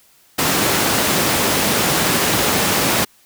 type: high-pass noise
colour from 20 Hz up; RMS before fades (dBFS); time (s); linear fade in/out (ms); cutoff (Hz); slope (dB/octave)
pink; -17; 0.38-3.05; 10; 150; 12
effects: white hiss -53 dBFS RMS until 3.25 s